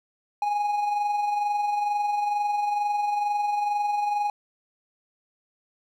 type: tone with amplitude modulation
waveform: triangle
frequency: 827 Hz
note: G#5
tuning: 8 cents flat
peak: -19 dBFS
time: 0.42-4.3 s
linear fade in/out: 2 ms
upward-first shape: sine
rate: 22.2 Hz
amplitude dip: 40%
effects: none